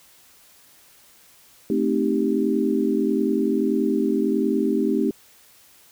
sine chord, A half-diminished seventh, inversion none, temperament equal, 220 / 261.6 / 311.1 / 392 Hz, A3 / C4 / Eb4 / G4, 0 / 0 / 0 / 0 cents, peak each -24 dBFS, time 1.7-5.11 s, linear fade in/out 2 ms, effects white hiss -53 dBFS RMS until 5.91 s

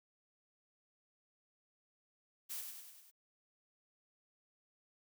blue noise with echo, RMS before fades -43 dBFS, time 2.49-2.62 s, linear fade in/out 20 ms, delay 99 ms, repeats 5, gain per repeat -4 dB, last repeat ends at 3.115 s, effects none

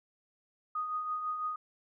sine tone with tremolo, 1242 Hz, D#6, 3 cents flat, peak -30 dBFS, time 0.75-1.56 s, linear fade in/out 5 ms, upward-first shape triangle, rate 6 Hz, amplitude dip 50%, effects none

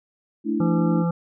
sine chord, A suspended fourth, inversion none, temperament just, 220 / 293.3 / 330 Hz, A3 / D4 / E4, 0 / -2 / +2 cents, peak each -25 dBFS, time 0.44-1.05 s, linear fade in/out 50 ms
harmonic tone, 170 Hz, F3, 46 cents flat, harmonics 1 / 3 / 5 / 7 / 8, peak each -20 / -30 / -34 / -37 / -38 dBFS, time 0.6-1.11 s, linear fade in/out 5 ms
effects none

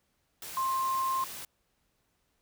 sine tone in noise, 1056 Hz, C6, 16 cents sharp, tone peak -27 dBFS, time 0.57-1.24 s, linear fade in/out 2 ms, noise white, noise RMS -42 dBFS, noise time 0.42-1.45 s, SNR +12 dB, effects pink hiss -75 dBFS RMS until 2.41 s

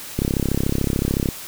click train, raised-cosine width 3 ms, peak -7 dBFS, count 38, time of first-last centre 0.19-1.288 s, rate 33.7 Hz, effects white hiss -35 dBFS RMS until 1.47 s

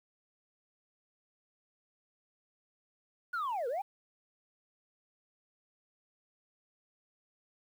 sine linear two-way sweep, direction down then up, 1480 to 454.2 to 839 Hz, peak -30 dBFS, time 3.33-3.82 s, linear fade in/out 10 ms, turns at 3.68 s, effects tanh soft clip ceiling -30 dBFS + 10-bit

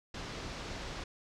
pink low-pass noise, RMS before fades -42 dBFS, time 0.14-1.04 s, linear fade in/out 5 ms, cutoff 6000 Hz, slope 24 dB/octave, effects none

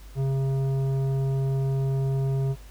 triangle tone with tanh clipping, 135.1 Hz, C#3, 44 cents flat, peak -24 dBFS, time 0.15-2.56 s, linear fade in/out 50 ms, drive 15 dB, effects added 50 Hz sine -42 dBFS peak until 2.7 s + pink hiss -53 dBFS RMS until 2.7 s

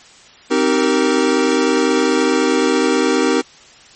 square chord, C minor seventh, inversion none, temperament equal with one note detuned, 261.6 / 311.1 / 385.7 / 466.2 Hz, C4 / Eb4 / G4 / Bb4, 0 / 0 / -28 / 0 cents, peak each -19 dBFS, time 0.5-3.42 s, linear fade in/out 20 ms, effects white hiss -44 dBFS RMS until 3.95 s + MP3 32 kbps

